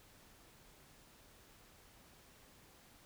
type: silence
effects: pink hiss -63 dBFS RMS until 3.05 s